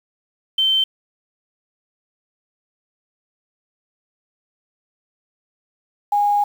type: tone pair in turn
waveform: sine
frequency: 3100 / 821.1 Hz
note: G7 / G#5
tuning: -20 / -20 cents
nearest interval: octave + major seventh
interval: 2300 cents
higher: first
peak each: -14 dBFS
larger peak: neither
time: 0.58-0.84 / 6.12-6.44 s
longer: second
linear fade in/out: 5 ms
effects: 7-bit